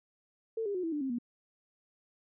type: tone with pitch steps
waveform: sine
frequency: 448.3 / 404 / 364.1 / 328.2 / 295.8 / 266.6 / 240.2 Hz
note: A4 / G#4 / F#4 / E4 / D4 / C4 / B3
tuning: +32 / -48 / -28 / -8 / +13 / +33 / -48 cents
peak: -31 dBFS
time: 0.57-1.186 s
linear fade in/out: 5 ms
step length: 88 ms
effects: none